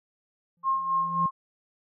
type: tone with exponential growth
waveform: triangle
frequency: 171.1 Hz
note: F3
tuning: 35 cents flat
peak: -27 dBFS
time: 0.57-1.26 s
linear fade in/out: 2 ms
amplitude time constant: 150 ms
type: tone with tremolo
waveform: sine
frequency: 1069 Hz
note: C6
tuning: 37 cents sharp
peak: -21 dBFS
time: 0.63-1.31 s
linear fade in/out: 50 ms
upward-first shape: sine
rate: 3.7 Hz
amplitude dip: 60%
effects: none